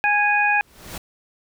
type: harmonic tone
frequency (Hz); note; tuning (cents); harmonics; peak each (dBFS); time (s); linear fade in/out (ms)
827; G#5; -8; 1 / 2 / 3; -20 / -20 / -20; 0.04-0.61; 0
type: noise with exponential growth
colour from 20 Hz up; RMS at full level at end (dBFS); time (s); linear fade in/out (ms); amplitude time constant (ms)
pink; -30; 0.52-0.98; 5; 100
effects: none